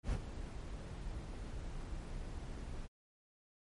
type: noise with ADSR envelope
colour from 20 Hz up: brown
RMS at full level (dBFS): -34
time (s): 0.03-2.88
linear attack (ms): 94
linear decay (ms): 54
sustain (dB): -10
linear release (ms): 35
effects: MP3 48 kbps